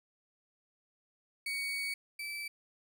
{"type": "tone pair in turn", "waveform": "35% pulse", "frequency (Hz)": [2243, 2317], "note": ["C#7", "D7"], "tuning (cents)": [20, -24], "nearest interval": "minor second", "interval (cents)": 56, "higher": "second", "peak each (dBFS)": [-32, -36], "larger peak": "first", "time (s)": [[1.46, 1.94], [2.19, 2.48]], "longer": "first", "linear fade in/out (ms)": 5, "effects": []}